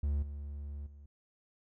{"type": "tone with level steps", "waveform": "triangle", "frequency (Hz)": 72, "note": "D2", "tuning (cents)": -34, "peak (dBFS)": [-27, -37, -48], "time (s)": [0.03, 1.06], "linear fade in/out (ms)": 5, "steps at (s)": [0.22, 0.86], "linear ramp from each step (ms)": 10, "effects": []}